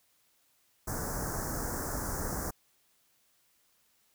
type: band-stop noise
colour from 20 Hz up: pink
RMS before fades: -35 dBFS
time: 0.87-2.51 s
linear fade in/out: 10 ms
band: 1700 to 5500 Hz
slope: 48 dB/octave
effects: white hiss -70 dBFS RMS until 4.14 s